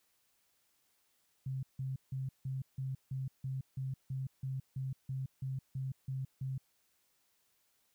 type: tone bursts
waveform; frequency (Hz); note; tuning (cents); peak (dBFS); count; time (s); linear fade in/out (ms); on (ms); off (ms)
sine; 132.6; C3; +23; -35; 16; 1.46-6.58; 5; 170; 160
effects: white hiss -75 dBFS RMS until 7.94 s